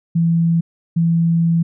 sine tone bursts at uneven times, 167 Hz, E3, 23 cents sharp, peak -12 dBFS, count 2, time 0.15-0.61 / 0.96-1.63 s, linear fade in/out 10 ms, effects none

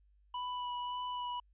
square tone with vibrato, 986 Hz, B5, 3 cents flat, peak -37 dBFS, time 0.34-1.4 s, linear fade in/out 5 ms, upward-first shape sine, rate 1.8 Hz, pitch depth 13 cents each way, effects added 50 Hz sine -64 dBFS peak until 1.53 s + resampled to 8000 Hz

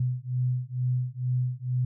sine beating tone pair, 124.7 / 126.9 Hz, B2 / B2, +17 / +47 cents, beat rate 2.2 Hz, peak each -28 dBFS, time 0-1.85 s, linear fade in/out 5 ms, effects none

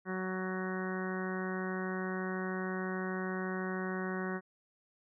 harmonic tone, 186.4 Hz, F#3, 13 cents sharp, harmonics 1 / 2 / 3 / 4 / 5 / 6 / 7 / 8 / 9 / 10, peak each -37 / -39 / -47 / -47 / -51 / -45 / -52 / -44 / -50 / -45 dBFS, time 0.05-4.41 s, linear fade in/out 50 ms, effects none

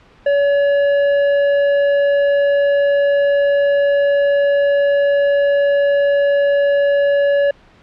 sine tone with tanh clipping, 567 Hz, C#5, 39 cents sharp, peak -13 dBFS, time 0.26-7.51 s, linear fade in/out 5 ms, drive 10 dB, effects pink hiss -48 dBFS RMS until 7.82 s + low-pass 3000 Hz 12 dB/octave

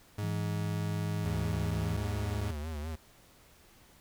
40% pulse tone, 103.83 Hz, G#2, in tune, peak -32 dBFS, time 0.18-2.51 s, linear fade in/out 5 ms
sine tone with pitch glide, 164.81 to 163.2 Hz, E3 to E3, 0 to -17 cents, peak -34 dBFS, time 0.23-1.96 s, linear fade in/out 2 ms, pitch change -17 cents, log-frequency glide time 0.55-1.06 s
square tone with vibrato, 76.9 Hz, D#2, 20 cents flat, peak -36 dBFS, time 1.24-2.96 s, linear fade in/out 10 ms, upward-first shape sine, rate 5 Hz, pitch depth 97 cents each way
effects pink hiss -60 dBFS RMS until 4 s

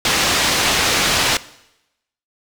white low-pass noise, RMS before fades -17 dBFS, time 0.05-1.37 s, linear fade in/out 2 ms, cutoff 5000 Hz, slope 12 dB/octave, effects noise-tail reverb RT60 0.9 s tail -19 dB re dry

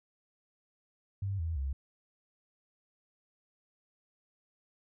sine tone with pitch steps, 98.4 / 81.79 / 67.99 Hz, G2 / E2 / C#2, +7 / -13 / -33 cents, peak -31 dBFS, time 1.22-1.73 s, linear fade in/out 5 ms, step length 170 ms, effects none

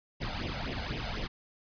pink noise with flanger, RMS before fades -35 dBFS, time 0.2-1.28 s, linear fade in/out 20 ms, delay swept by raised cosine 0.33 to 1.43 ms, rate 4 Hz, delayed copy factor +0.75, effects resampled to 11025 Hz

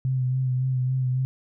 sine tone with vibrato, 128.9 Hz, C3, 26 cents flat, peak -21 dBFS, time 0.05-1.25 s, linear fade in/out 0 ms, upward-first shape sine, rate 3.6 Hz, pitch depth 30 cents each way, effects none

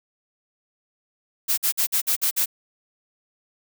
blue noise bursts, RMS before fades -21 dBFS, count 7, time 1.48-2.459 s, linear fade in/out 20 ms, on 97 ms, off 50 ms, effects none

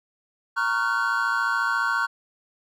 triangle chord, Gb major seventh, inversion first, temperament equal with one note detuned, 932.3 / 1108.7 / 1396.9 / 1511.1 Hz, Bb5 / Db6 / F6 / Gb6, 0 / 0 / 0 / +36 cents, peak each -28 / -26 / -24 / -24 dBFS, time 0.56-2.07 s, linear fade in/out 20 ms, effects none

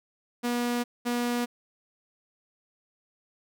sawtooth tone pair in turn, 241.3 / 241.3 Hz, B3 / B3, -40 / -40 cents, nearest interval unison, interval 0 cents, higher neither, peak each -22 dBFS, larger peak neither, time 0.43-0.84 / 1.05-1.46 s, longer neither, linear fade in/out 20 ms, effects none

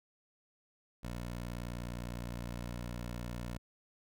15% pulse tone, 59.6 Hz, A#1, 39 cents sharp, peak -33 dBFS, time 1.03-3.58 s, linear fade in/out 10 ms, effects none

